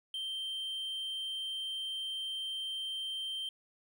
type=tone; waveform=triangle; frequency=3136 Hz; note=G7; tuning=in tune; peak=-34 dBFS; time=0.14-3.49 s; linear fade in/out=2 ms; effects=none